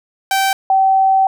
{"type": "tone pair in turn", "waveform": ["sawtooth", "sine"], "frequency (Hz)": [776, 769.3], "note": ["G5", "G5"], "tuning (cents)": [-18, -33], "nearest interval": "unison", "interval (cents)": 15, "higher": "first", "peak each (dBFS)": -9, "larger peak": "neither", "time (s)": [[0.31, 0.53], [0.7, 1.27]], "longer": "second", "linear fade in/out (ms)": 2, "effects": []}